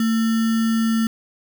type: tone with sample-and-hold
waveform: sine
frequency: 225.1 Hz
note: A3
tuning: 40 cents sharp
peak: -16 dBFS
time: 0-1.07 s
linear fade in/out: 2 ms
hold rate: 1575 Hz
effects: none